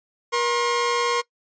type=tone pair together; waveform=sawtooth; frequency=476.8 / 1070.4 Hz; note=A#4 / C6; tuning=+39 / +39 cents; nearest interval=octave + major second; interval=1400 cents; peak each=-19 dBFS; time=0.32-1.22 s; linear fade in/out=20 ms; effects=noise-tail reverb RT60 0.1 s tail -21 dB re dry + resampled to 16000 Hz